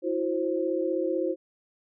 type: tone cluster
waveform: sine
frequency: 327.7 / 363.5 / 528 Hz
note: E4 / F#4 / C5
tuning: -10 / -31 / +16 cents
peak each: -29 dBFS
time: 0.02-1.36 s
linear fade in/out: 50 ms
effects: none